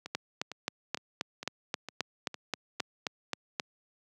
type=two click trains; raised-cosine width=0.2 ms; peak=-13 / -22 dBFS; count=14 / 7; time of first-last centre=0.15-3.598 / 0.06-2.8 s; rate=3.77 / 2.19 Hz; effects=high-pass 150 Hz 12 dB/octave